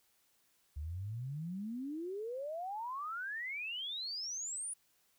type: exponential sweep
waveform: sine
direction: up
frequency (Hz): 70.2 to 9956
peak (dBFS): -38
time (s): 0.76-4.74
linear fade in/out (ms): 10
effects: white hiss -73 dBFS RMS until 5.18 s